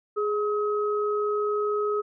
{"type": "tone pair together", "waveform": "sine", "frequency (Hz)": [416.9, 1272.6], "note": ["G#4", "D#6"], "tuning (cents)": [7, 39], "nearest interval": "octave + perfect fifth", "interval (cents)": 1932, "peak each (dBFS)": [-24, -29], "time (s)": [0.16, 2.02], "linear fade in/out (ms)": 20, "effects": []}